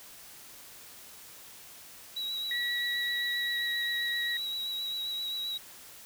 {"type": "tone with vibrato", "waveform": "triangle", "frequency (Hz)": 3879, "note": "B7", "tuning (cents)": -32, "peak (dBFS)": -31, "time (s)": [2.16, 5.58], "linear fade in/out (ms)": 10, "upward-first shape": "sine", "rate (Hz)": 7.6, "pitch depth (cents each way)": 25}
{"type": "tone with pitch glide", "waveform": "sine", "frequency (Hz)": [1930, 1903.4], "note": ["B6", "A#6"], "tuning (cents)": [-40, 36], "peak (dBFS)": -31, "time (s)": [2.51, 4.37], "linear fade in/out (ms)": 2, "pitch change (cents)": -24, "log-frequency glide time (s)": [3.37, 3.72]}
{"effects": ["white hiss -50 dBFS RMS until 6.05 s"]}